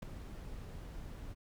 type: noise with ADSR envelope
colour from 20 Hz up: brown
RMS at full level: -35 dBFS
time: 0.02-1.35 s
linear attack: 8 ms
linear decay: 4 ms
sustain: -11 dB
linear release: 33 ms
effects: none